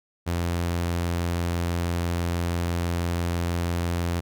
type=tone; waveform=sawtooth; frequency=86.1 Hz; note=F2; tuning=24 cents flat; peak=-20 dBFS; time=0.26-4.21 s; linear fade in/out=20 ms; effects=none